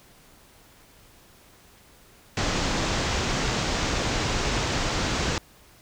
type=low-pass noise; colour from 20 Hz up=pink; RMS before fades=-26 dBFS; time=2.37-5.38 s; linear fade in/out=2 ms; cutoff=7200 Hz; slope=48 dB/octave; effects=pink hiss -54 dBFS RMS until 5.81 s